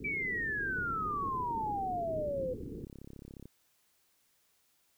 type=low-pass noise; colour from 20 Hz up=white; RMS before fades=-44 dBFS; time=0-2.85 s; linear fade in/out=5 ms; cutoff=460 Hz; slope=96 dB/octave
type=exponential sweep; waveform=sine; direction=down; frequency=2335 to 496.6 Hz; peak=-32 dBFS; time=0.04-2.54 s; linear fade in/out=10 ms
type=click train; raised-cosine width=3 ms; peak=-35 dBFS; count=96; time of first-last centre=0.67-3.456 s; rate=34.1 Hz
effects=white hiss -72 dBFS RMS until 4.97 s